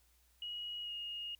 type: tone with pitch glide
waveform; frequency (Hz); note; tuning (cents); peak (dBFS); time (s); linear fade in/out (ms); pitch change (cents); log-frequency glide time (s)
sine; 2900 to 2857; F#7 to F7; -35 to +39; -40; 0.42-1.35; 2; -26; 0.83-0.92
effects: added 60 Hz sine -70 dBFS peak until 1.39 s + white hiss -72 dBFS RMS until 1.39 s